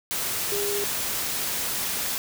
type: tone in noise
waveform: sine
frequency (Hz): 407.1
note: G#4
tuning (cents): -35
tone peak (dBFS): -27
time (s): 0.52-0.84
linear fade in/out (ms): 0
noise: white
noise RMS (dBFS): -28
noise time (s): 0.11-2.18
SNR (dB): -2
effects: none